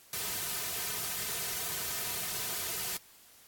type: noise with comb filter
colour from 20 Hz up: white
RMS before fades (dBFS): -35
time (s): 0.13-2.97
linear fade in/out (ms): 2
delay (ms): 3.6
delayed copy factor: -0.75
effects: white hiss -58 dBFS RMS until 3.47 s + AAC 64 kbps